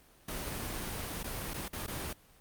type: noise with dropouts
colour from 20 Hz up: pink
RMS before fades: -38 dBFS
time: 0.28-2.13 s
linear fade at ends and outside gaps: 5 ms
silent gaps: 1.232-1.241 / 1.536-1.54 / 1.682-1.73 / 1.865-1.879 s
effects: pink hiss -61 dBFS RMS until 2.4 s + Opus 32 kbps